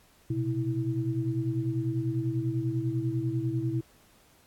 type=tone cluster; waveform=sine; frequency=120.1 / 130.2 / 326.6 Hz; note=B2 / C3 / E4; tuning=-48 / -8 / -16 cents; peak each=-31 dBFS; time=0.3-3.81 s; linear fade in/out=5 ms; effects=pink hiss -61 dBFS RMS until 4.46 s + AAC 64 kbps